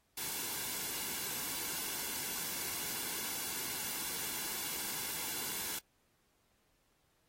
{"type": "noise with comb filter", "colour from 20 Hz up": "white", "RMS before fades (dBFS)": -39, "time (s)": [0.17, 5.79], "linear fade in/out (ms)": 5, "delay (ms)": 1.6, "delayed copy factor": -0.5, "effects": ["pink hiss -75 dBFS RMS until 7.28 s", "AAC 48 kbps"]}